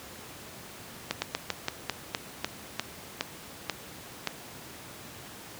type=slowing click train; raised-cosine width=0.2 ms; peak=-10 dBFS; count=12; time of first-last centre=1.11-4.273 s; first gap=110 ms; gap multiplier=1.18; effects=pink hiss -45 dBFS RMS until 5.59 s + high-pass 100 Hz 12 dB/octave